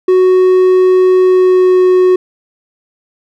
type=tone with pitch glide; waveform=triangle; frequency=370 to 367.4 Hz; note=F#4 to F#4; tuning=0 to -12 cents; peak=-3 dBFS; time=0.08-2.16 s; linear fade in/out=5 ms; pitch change=-12 cents; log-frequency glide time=1.22-1.84 s; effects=none